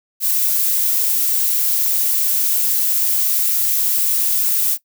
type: noise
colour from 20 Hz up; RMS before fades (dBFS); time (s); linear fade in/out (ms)
violet; -17; 0.2-4.78; 50
effects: noise-tail reverb RT60 0.1 s tail -18 dB re dry